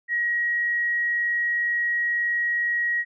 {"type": "tone", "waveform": "sine", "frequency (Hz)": 1899, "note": "A#6", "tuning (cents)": 32, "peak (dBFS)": -21, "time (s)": [0.08, 3.05], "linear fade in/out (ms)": 50, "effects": []}